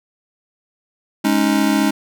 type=chord; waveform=square; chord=Ab suspended fourth; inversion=none; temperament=just; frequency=207.7 / 276.9 / 311.5 Hz; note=Ab3 / Db4 / Eb4; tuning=0 / -2 / +2 cents; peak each=-19 dBFS; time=1.24-1.91 s; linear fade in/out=10 ms; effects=none